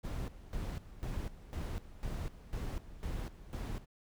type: noise with tremolo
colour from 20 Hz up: brown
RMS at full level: -38 dBFS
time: 0.03-3.86 s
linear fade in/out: 20 ms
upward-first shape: square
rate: 2 Hz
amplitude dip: 80%
effects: none